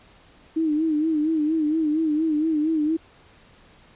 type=tone with vibrato; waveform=sine; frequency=311.1 Hz; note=D#4; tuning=in tune; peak=-19 dBFS; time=0.56-2.97 s; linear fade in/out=10 ms; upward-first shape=sine; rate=4.3 Hz; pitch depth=79 cents each way; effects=pink hiss -53 dBFS RMS until 3.95 s + resampled to 8000 Hz